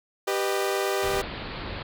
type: chord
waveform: sawtooth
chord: G augmented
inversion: none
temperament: equal with one note detuned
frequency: 392 / 493.9 / 612.6 Hz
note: G4 / B4 / D#5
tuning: 0 / 0 / -27 cents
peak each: -22 / -27 / -27 dBFS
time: 0.27-1.22 s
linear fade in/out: 10 ms
type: low-pass noise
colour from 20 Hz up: pink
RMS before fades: -35 dBFS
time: 1.02-1.83 s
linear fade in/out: 10 ms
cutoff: 4600 Hz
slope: 96 dB/octave
effects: none